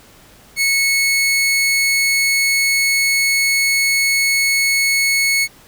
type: tone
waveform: sawtooth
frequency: 2200 Hz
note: C#7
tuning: 14 cents flat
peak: -10 dBFS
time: 0.56-5.48 s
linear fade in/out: 50 ms
effects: pink hiss -46 dBFS RMS until 5.67 s